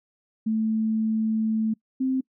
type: tone pair in turn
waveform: sine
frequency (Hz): 220 / 261.6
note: A3 / C4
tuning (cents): 0 / 0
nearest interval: minor third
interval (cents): 300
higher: second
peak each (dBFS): -21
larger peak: neither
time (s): 0.46-1.74 / 2-2.21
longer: first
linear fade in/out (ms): 10
effects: noise-tail reverb RT60 0.1 s tail -24 dB re dry